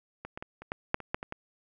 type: clicks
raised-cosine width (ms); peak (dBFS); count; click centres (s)
0.5; -24 / -23 / -23 / -29 / -17 / -9 / -26 / -13 / -22 / -21; 10; 0.25 / 0.375 / 0.425 / 0.62 / 0.719 / 0.944 / 1.003 / 1.145 / 1.229 / 1.324
effects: none